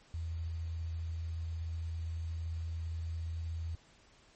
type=tone with quantisation; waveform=sine; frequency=82.41 Hz; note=E2; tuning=in tune; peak=-35 dBFS; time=0.14-3.75 s; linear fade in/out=0 ms; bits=10; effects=pink hiss -63 dBFS RMS until 4.35 s + MP3 32 kbps